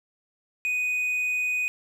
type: tone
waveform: triangle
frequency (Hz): 2489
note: D#7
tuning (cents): 0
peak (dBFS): -22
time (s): 0.65-1.68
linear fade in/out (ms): 0
effects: none